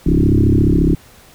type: tone with frequency modulation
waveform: sine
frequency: 103.83 Hz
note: G#2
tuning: in tune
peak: -9 dBFS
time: 0.06-0.95 s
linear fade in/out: 5 ms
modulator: 34.4 Hz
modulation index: 7.1
effects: pink hiss -45 dBFS RMS until 1.34 s